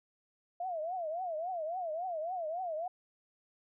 sine tone with vibrato, 680 Hz, F5, 46 cents flat, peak -34 dBFS, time 0.6-2.88 s, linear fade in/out 5 ms, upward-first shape triangle, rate 3.6 Hz, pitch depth 210 cents each way, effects none

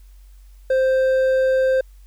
sine tone with hard clipping, 523.3 Hz, C5, in tune, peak -16 dBFS, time 0.7-1.81 s, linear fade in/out 5 ms, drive 5 dB, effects added 47 Hz sine -42 dBFS peak until 2.06 s + white hiss -61 dBFS RMS until 2.06 s

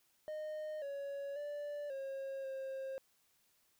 triangle tone with pitch steps, 615 / 560 / 584 / 541 / 534 Hz, D#5 / C#5 / D5 / C#5 / C5, -20 / +18 / -10 / -42 / +35 cents, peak -38 dBFS, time 0.28-2.98 s, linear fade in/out 0 ms, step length 540 ms, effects white hiss -74 dBFS RMS until 3.79 s

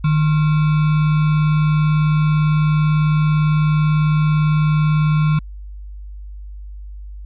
sine tone with sample-and-hold, 153 Hz, D#3, 29 cents flat, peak -12 dBFS, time 0.04-5.39 s, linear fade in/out 5 ms, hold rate 1225 Hz, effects added 50 Hz sine -30 dBFS peak until 7.25 s + resampled to 8000 Hz

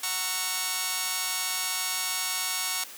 5% pulse chord, F# dominant seventh, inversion none, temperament just, 740 / 925 / 1110 / 1332 Hz, F#5 / A#5 / C#6 / E6, 0 / -14 / +2 / +18 cents, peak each -24 / -23 / -21 / -25 dBFS, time 0.03-2.84 s, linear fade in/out 5 ms, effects white hiss -44 dBFS RMS until 2.97 s + high-pass 300 Hz 12 dB/octave

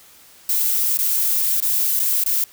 violet noise with dropouts, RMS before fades -19 dBFS, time 0.49-2.44 s, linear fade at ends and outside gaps 2 ms, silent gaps 0.973-0.988 / 1.603-1.624 / 1.994-1.998 / 2.238-2.261 s, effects white hiss -48 dBFS RMS until 2.52 s

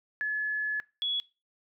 sine tone pair in turn, 1711 / 3375 Hz, A6 / G#7, -49 / +27 cents, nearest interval octave, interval 1176 cents, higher second, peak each -27 dBFS, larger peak neither, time 0.21-0.8 / 1.02-1.2 s, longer first, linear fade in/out 0 ms, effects noise-tail reverb RT60 0.3 s tail -22 dB re dry

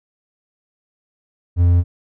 triangle tone, 87.31 Hz, F2, in tune, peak -8 dBFS, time 1.56-1.84 s, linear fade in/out 50 ms, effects none

